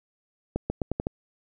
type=accelerating click train; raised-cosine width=2 ms; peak=-13 dBFS; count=6; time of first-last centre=0.56-1.069 s; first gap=140 ms; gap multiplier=0.84; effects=none